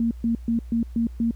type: tone bursts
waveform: sine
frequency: 230.7 Hz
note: A#3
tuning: 18 cents flat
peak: -19 dBFS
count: 6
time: 0-1.31 s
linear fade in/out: 2 ms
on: 110 ms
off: 130 ms
effects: added 60 Hz sine -35 dBFS peak until 1.35 s + pink hiss -60 dBFS RMS until 1.35 s